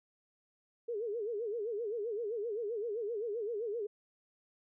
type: tone with vibrato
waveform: sine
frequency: 440 Hz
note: A4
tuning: in tune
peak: -34 dBFS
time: 0.88-3.87 s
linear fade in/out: 10 ms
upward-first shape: sine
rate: 7.7 Hz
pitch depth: 160 cents each way
effects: none